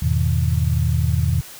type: chord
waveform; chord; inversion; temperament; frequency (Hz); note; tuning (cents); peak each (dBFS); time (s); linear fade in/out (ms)
sine; E major seventh; none; equal; 82.41 / 103.83 / 123.47 / 155.56; E2 / G#2 / B2 / D#3; 0 / 0 / 0 / 0; -19 / -24 / -21 / -23; 0.02-1.41; 5
effects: white hiss -39 dBFS RMS until 1.59 s